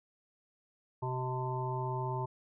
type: harmonic tone with a mistuned harmonic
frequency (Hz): 127.5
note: C3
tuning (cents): -44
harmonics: 1 / 3 / 5 / 7 / 8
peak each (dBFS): -35 / -40 / -45 / -38 / -43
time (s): 1.02-2.26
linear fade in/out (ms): 10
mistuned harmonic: 8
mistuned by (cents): +18
effects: none